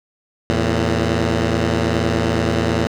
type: tone pair together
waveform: 10% pulse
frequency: 82.5 / 113.18 Hz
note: E2 / A2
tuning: +2 / +49 cents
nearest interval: perfect fourth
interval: 547 cents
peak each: -11 dBFS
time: 0.5-2.87 s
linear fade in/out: 0 ms
effects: low-pass 6000 Hz 12 dB/octave + 7-bit